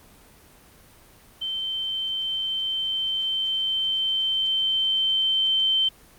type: tone with level ramp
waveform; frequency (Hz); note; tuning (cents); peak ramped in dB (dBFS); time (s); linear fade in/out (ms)
sine; 3102; G7; -19; -26 to -18; 1.41-5.89; 10
effects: pink hiss -52 dBFS RMS until 6.18 s + Opus 24 kbps